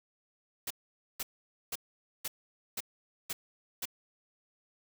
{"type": "noise bursts", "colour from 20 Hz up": "white", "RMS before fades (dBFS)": -36, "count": 7, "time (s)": [0.67, 3.855], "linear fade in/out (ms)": 5, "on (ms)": 35, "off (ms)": 490, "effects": []}